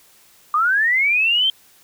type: linear sweep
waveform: sine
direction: up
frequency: 1174.7 to 3177 Hz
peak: -14 dBFS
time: 0.54-1.5 s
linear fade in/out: 2 ms
effects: white hiss -52 dBFS RMS until 1.83 s